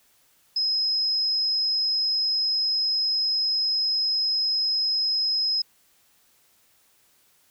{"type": "tone", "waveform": "sine", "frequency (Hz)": 5110, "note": "D#8", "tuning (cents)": 45, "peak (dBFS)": -21, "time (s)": [0.56, 5.62], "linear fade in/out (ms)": 5, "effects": ["white hiss -62 dBFS RMS until 7.5 s"]}